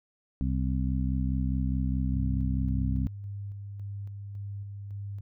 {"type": "harmonic tone", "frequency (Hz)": 64.8, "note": "C2", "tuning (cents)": -16, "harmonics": [1, 2, 3, 4], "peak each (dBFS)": [-28, -31, -33, -34], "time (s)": [0.41, 3.07], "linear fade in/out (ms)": 0}
{"type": "tone with tremolo", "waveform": "sine", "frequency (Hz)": 100.4, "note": "G2", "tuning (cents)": 42, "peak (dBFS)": -34, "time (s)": [2.13, 5.21], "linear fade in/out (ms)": 5, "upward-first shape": "square", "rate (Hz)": 1.8, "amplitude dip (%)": 30}
{"effects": []}